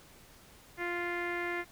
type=tone with low-pass filter; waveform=sawtooth; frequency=349 Hz; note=F4; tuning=1 cent flat; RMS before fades=-35 dBFS; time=0.77-1.65 s; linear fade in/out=50 ms; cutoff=2000 Hz; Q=6; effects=pink hiss -57 dBFS RMS until 1.71 s